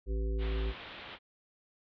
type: harmonic tone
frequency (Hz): 55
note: A1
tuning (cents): 0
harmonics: 1 / 3 / 5 / 7 / 9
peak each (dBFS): -30 / -47 / -46 / -41 / -48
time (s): 0.06-0.74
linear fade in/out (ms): 50
type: low-pass noise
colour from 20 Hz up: white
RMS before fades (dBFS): -47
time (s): 0.38-1.19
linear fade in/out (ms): 50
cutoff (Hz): 3700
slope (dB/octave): 48
effects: none